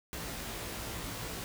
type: noise with comb filter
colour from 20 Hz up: pink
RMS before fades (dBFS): -40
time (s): 0.13-1.44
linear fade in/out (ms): 0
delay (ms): 18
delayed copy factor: +0.95
effects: none